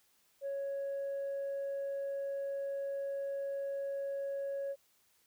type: tone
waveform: sine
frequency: 554.4 Hz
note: C#5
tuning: in tune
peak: -33 dBFS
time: 0.41-4.76 s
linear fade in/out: 50 ms
effects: tanh soft clip ceiling -33 dBFS + white hiss -71 dBFS RMS until 5.26 s